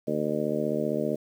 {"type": "harmonic tone", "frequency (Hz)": 75.4, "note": "D2", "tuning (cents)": 46, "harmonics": [2, 3, 4, 5, 6, 7, 8], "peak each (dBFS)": [-36, -31, -33, -33, -32, -36, -31], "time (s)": [0.07, 1.16], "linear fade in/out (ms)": 10, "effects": ["9-bit"]}